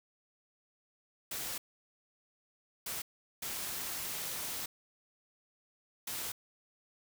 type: noise bursts at uneven times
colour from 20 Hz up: white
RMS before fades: -39 dBFS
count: 4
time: 1.31-1.58 / 2.86-3.02 / 3.42-4.66 / 6.07-6.32 s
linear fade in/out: 5 ms
effects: none